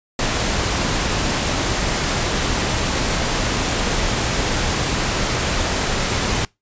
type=noise; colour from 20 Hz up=pink; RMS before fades=-20 dBFS; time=0.19-6.45 s; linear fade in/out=2 ms; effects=noise-tail reverb RT60 0.2 s tail -24 dB re dry + resampled to 16000 Hz